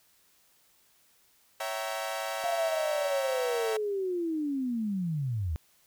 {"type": "chord", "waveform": "sawtooth", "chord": "C# diminished seventh", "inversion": "none", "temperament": "equal with one note detuned", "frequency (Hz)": [554.4, 659.3, 770.5, 932.3], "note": ["C#5", "E5", "G5", "Bb5"], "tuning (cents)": [0, 0, -30, 0], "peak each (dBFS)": [-34, -32, -34, -37], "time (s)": [1.6, 3.77], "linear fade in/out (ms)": 5}
{"type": "linear sweep", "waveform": "sine", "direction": "down", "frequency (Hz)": [698.5, 71.5], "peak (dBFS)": -28, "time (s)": [2.44, 5.56], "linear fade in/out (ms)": 0}
{"effects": ["white hiss -65 dBFS RMS until 5.86 s"]}